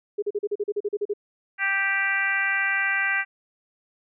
sine tone bursts, 411.8 Hz, G#4, 15 cents flat, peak -22 dBFS, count 12, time 0.18-1.137 s, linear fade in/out 10 ms, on 44 ms, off 39 ms
harmonic tone, 392 Hz, G4, in tune, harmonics 2 / 3 / 4 / 5 / 6 / 7, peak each -35 / -35 / -25 / -25 / -29 / -34 dBFS, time 1.58-3.25 s, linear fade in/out 50 ms
effects none

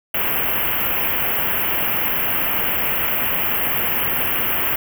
white band-stop noise, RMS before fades -20 dBFS, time 0.14-4.76 s, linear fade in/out 5 ms, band 3100 to 12000 Hz, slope 96 dB/octave, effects none

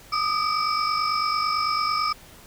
sine tone cluster, 1211 / 1260 / 2305 / 4858 / 5280 Hz, D#6 / D#6 / D7 / D#8 / E8, -47 / +21 / -33 / -42 / +2 cents, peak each -24 / -25 / -31 / -33 / -29 dBFS, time 0.12-2.13 s, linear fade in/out 10 ms, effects tanh soft clip ceiling -15 dBFS + pink hiss -48 dBFS RMS until 2.46 s

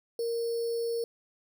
sine tone with sample-and-hold, 465.6 Hz, A#4, 2 cents flat, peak -28 dBFS, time 0.19-1.04 s, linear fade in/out 2 ms, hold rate 4900 Hz, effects none

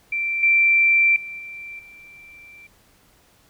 sine tone with level steps, 2349 Hz, D7, in tune, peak -21 / -13 / -31 / -33 / -42 dBFS, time 0.12-2.67 s, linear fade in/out 5 ms, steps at 0.43 / 1.16 / 1.39 / 1.79 s, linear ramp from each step 2 ms, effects pink hiss -57 dBFS RMS until 3.49 s

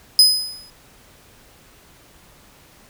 40% pulse tone with exponential decay, 5030 Hz, D#8, 18 cents sharp, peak -5 dBFS, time 0.19-0.7 s, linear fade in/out 1 ms, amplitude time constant 110 ms, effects pink hiss -50 dBFS RMS until 2.89 s

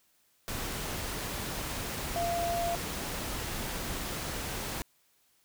sine tone in noise, 687 Hz, F5, 29 cents flat, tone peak -29 dBFS, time 2.16-2.75 s, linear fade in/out 0 ms, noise pink, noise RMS -36 dBFS, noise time 0.48-4.82 s, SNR +4 dB, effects white hiss -69 dBFS RMS until 5.44 s

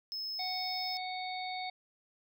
triangle tone, 5190 Hz, E8, 28 cents flat, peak -35 dBFS, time 0.12-0.97 s, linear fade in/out 0 ms
harmonic tone, 740 Hz, F#5, in tune, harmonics 1 / 3 / 5 / 6, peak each -38 / -43 / -45 / -46 dBFS, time 0.39-1.7 s, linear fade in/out 5 ms
effects none

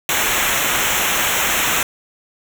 pink noise with comb filter, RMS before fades -18 dBFS, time 0.09-1.83 s, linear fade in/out 2 ms, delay 0.21 ms, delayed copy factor -0.85, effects none

